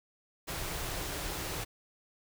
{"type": "band-stop noise", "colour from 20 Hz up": "pink", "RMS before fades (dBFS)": -37, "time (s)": [0.47, 1.65], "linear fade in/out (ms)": 20, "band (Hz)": [190, 270], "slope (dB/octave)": 96, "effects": []}